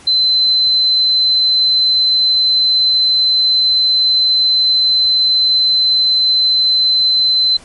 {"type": "tone", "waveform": "sine", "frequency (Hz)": 4060, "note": "B7", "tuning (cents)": 47, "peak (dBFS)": -9, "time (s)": [0.07, 7.57], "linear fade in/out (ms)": 5, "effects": ["pink hiss -41 dBFS RMS until 7.64 s", "MP3 48 kbps"]}